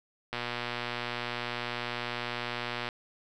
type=click train; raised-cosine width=0.3 ms; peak=-17 dBFS; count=308; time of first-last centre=0.33-2.888 s; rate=120 Hz; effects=none